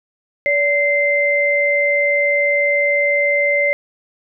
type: tone pair together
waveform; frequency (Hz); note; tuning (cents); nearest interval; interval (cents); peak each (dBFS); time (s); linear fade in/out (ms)
sine; 574 / 2080; D5 / C7; -40 / -11; octave + minor seventh; 2229; -17 / -15; 0.46-3.73; 0
effects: none